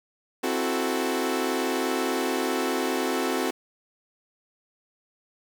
sawtooth chord, F# half-diminished seventh, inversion second, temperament equal, 261.6 / 329.6 / 370 / 440 Hz, C4 / E4 / F#4 / A4, 0 / 0 / 0 / 0 cents, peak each -25 / -28 / -25 / -27 dBFS, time 0.43-3.51 s, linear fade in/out 10 ms, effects 8-bit

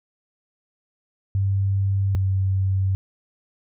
sine tone pair in turn, 97.9 / 95.77 Hz, G2 / G2, -2 / -40 cents, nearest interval unison, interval 38 cents, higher first, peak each -18 dBFS, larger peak neither, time 1.35-2.15 / 2.15-2.95 s, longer neither, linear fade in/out 0 ms, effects none

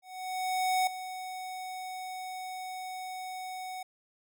square tone with ADSR envelope, 744 Hz, F#5, 9 cents sharp, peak -25 dBFS, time 0.02-3.83 s, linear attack 850 ms, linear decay 3 ms, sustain -13 dB, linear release 6 ms, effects none

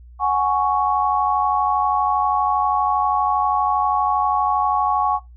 sine chord, F# suspended second, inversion none, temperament just, 740 / 832.5 / 1110 Hz, F#5 / G#5 / C#6, 0 / +4 / +2 cents, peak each -22 / -20 / -19 dBFS, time 0.19-5.2 s, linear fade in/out 50 ms, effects noise-tail reverb RT60 0.2 s tail -20 dB re dry + added 60 Hz sine -40 dBFS peak until 5.36 s

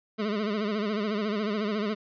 25% pulse tone with vibrato, 210.4 Hz, G#3, 23 cents sharp, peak -23 dBFS, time 0.18-1.95 s, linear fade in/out 20 ms, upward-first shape sine, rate 14 Hz, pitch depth 85 cents each way, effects resampled to 11025 Hz

